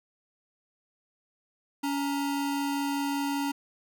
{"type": "tone pair together", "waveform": "square", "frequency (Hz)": [281.6, 930], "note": ["C#4", "A#5"], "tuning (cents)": [27, -4], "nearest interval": "octave + major sixth", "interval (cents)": 2069, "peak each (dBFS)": [-29, -35], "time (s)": [1.83, 3.52], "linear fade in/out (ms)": 10, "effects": []}